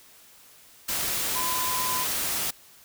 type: tone in noise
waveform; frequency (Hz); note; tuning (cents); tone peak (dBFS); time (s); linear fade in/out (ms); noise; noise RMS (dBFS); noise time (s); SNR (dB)
sine; 1013; B5; +44; -29; 1.35-2.04; 10; white; -28; 0.88-2.51; -4
effects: white hiss -53 dBFS RMS until 2.84 s